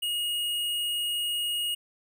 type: tone with hard clipping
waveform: sine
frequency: 2873 Hz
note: F7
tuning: 48 cents sharp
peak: -28 dBFS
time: 0.02-1.75 s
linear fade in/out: 10 ms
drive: 15 dB
effects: none